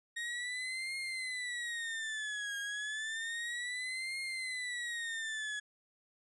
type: tone with vibrato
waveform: 35% pulse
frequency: 1864.7 Hz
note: A#6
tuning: in tune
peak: -35 dBFS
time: 0.16-5.6 s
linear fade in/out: 10 ms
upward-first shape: triangle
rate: 0.31 Hz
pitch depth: 240 cents each way
effects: resampled to 24000 Hz